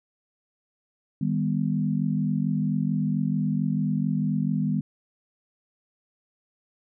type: chord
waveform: sine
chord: Eb augmented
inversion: none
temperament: equal with one note detuned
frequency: 155.56 / 200 / 246.9 Hz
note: Eb3 / G3 / B3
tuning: 0 / +35 / 0 cents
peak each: -26 / -26 / -28 dBFS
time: 1.21-4.81 s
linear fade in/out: 5 ms
effects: none